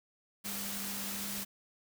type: tone in noise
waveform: sine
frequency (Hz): 200.5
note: G3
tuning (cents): +39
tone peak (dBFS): -44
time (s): 0.44-1.45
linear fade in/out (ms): 20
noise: white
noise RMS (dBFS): -39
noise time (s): 0.44-1.45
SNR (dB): -8
effects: none